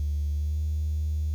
triangle tone with pitch glide, 73.42 to 76.23 Hz, D2 to D#2, 0 to -35 cents, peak -21 dBFS, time 0-1.34 s, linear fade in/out 0 ms, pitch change +65 cents, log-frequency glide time 0.33-0.59 s, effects tanh soft clip ceiling -22 dBFS + 9-bit

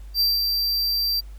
square tone with ADSR envelope, 4699 Hz, D8, in tune, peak -17 dBFS, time 0.14-1.21 s, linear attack 64 ms, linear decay 190 ms, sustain -4 dB, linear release 17 ms, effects added 50 Hz sine -36 dBFS peak until 1.38 s + pink hiss -57 dBFS RMS until 1.38 s

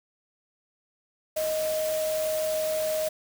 sine tone in noise, 625 Hz, D#5, 8 cents sharp, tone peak -25 dBFS, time 1.36-3.09 s, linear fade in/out 10 ms, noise white, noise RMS -36 dBFS, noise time 1.36-3.09 s, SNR +8 dB, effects none

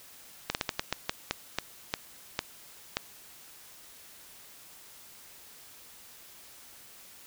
slowing click train, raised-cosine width 0.2 ms, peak -10 dBFS, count 12, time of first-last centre 0.5-2.97 s, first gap 49 ms, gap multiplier 1.28, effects white hiss -52 dBFS RMS until 7.26 s

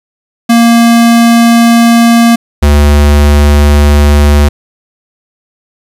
square tone pair in turn, 233.1 / 72.98 Hz, A#3 / D2, 0 / -10 cents, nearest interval octave + minor sixth, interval 2010 cents, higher first, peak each -3 dBFS, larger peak neither, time 0.49-2.36 / 2.62-4.49 s, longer neither, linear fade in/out 10 ms, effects resampled to 32000 Hz + 7-bit

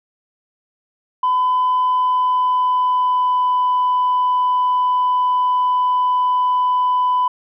sine tone with pitch glide, 1007 to 998.9 Hz, B5 to B5, +33 to +19 cents, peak -12 dBFS, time 1.23-7.28 s, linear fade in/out 5 ms, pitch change -14 cents, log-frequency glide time 1.81-3.57 s, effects tanh soft clip ceiling -11 dBFS

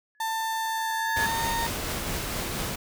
sine tone with exponential growth, 1701 Hz, G#6, 41 cents sharp, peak -23 dBFS, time 0.15-1.26 s, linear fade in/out 0 ms, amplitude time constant 240 ms
35% pulse tone with pitch glide, 892 to 922.4 Hz, A5 to A#5, +23 to -19 cents, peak -25 dBFS, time 0.2-1.67 s, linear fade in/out 5 ms, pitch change +58 cents, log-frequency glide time 0.95-1.56 s
pink noise with tremolo, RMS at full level -30 dBFS, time 1.16-2.76 s, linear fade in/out 10 ms, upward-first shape triangle, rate 4.3 Hz, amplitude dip 25%
effects none

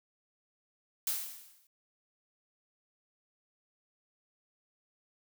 blue noise with exponential decay, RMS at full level -30 dBFS, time 1.07-1.67 s, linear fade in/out 2 ms, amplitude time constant 130 ms, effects none

